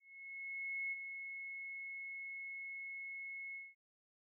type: tone with ADSR envelope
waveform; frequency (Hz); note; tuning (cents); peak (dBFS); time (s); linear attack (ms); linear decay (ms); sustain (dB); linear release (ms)
sine; 2182; C#7; -28; -37; 0-3.75; 920; 27; -7; 200
effects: none